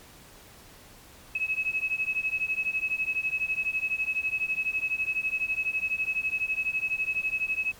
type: beating tone pair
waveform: sine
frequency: 2565 / 2577 Hz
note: E7 / E7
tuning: -48 / -40 cents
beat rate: 12 Hz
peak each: -29 dBFS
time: 1.35-7.72 s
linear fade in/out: 5 ms
effects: pink hiss -51 dBFS RMS until 7.79 s + MP3 96 kbps